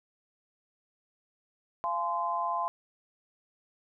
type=tone cluster; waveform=sine; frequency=689 / 845 / 1034 Hz; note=F5 / G#5 / C6; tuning=-24 / +30 / -21 cents; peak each=-34 / -35 / -30 dBFS; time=1.84-2.68 s; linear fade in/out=0 ms; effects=none